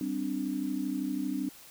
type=chord; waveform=sine; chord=G suspended fourth; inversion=none; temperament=just; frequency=196 / 261.3 / 294 Hz; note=G3 / C4 / D4; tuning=0 / -2 / +2 cents; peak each=-37 / -33 / -33 dBFS; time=0.01-1.49 s; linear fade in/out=2 ms; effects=white hiss -52 dBFS RMS until 1.7 s